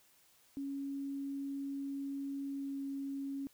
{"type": "tone with pitch glide", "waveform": "sine", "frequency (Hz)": [277.2, 275.6], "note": ["C#4", "C#4"], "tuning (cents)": [0, -10], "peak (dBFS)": -37, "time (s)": [0.57, 3.47], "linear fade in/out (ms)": 0, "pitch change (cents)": -10, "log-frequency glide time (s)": [2.51, 2.79], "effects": ["white hiss -67 dBFS RMS until 3.53 s"]}